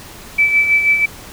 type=tone with tremolo; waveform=sine; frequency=2313 Hz; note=D7; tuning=27 cents flat; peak=-8 dBFS; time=0.38-1.06 s; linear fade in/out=10 ms; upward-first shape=sine; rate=6.2 Hz; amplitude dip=55%; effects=pink hiss -36 dBFS RMS until 1.32 s